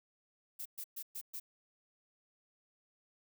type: noise bursts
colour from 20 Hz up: violet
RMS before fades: -43 dBFS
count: 5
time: 0.59-1.4 s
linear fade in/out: 10 ms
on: 66 ms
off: 120 ms
effects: none